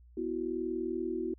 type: chord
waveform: sine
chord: B suspended fourth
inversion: none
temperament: equal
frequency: 246.9 / 329.6 / 370 Hz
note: B3 / E4 / F#4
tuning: 0 / 0 / 0 cents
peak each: -39 / -35 / -35 dBFS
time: 0.17-1.34 s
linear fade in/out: 5 ms
effects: added 60 Hz sine -54 dBFS peak until 1.38 s